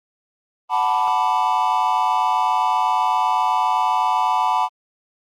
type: chord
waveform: triangle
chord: B minor seventh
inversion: second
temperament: equal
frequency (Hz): 740 / 880 / 987.8 / 1174.7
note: F#5 / A5 / B5 / D6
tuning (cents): 0 / 0 / 0 / 0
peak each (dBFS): -21 / -19 / -18 / -24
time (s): 0.69-4.69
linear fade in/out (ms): 50
effects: Opus 24 kbps